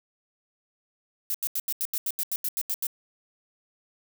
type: noise bursts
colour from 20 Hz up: violet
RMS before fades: -28 dBFS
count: 13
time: 1.3-2.868 s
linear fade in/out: 0 ms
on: 44 ms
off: 83 ms
effects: none